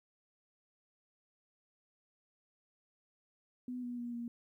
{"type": "tone with pitch steps", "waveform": "sine", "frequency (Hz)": [249.4, 243.5, 239.7, 236.5], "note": ["B3", "B3", "A#3", "A#3"], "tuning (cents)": [17, -24, 48, 25], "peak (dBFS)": -38, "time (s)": [3.68, 4.28], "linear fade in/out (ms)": 2, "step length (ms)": 150, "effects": ["13-bit"]}